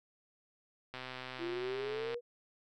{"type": "click train", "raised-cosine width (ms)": 0.3, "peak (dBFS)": -27, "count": 155, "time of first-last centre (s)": [0.94, 2.143], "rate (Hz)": 128}
{"type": "exponential sweep", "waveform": "sine", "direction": "up", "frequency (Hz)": [333.7, 487.6], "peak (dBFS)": -36, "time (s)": [1.38, 2.21], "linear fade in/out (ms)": 50}
{"effects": []}